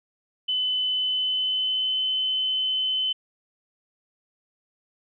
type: tone with pitch glide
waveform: sine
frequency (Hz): 3019 to 3045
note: F#7 to F#7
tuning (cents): +34 to +49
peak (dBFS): -22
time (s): 0.48-3.13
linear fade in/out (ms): 10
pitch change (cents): +15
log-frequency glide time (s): 0.93-2.01
effects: none